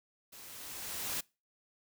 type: noise with level ramp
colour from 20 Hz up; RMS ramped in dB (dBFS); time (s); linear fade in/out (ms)
white; -52 to -35; 0.32-1.21; 10
effects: noise-tail reverb RT60 0.3 s tail -25 dB re dry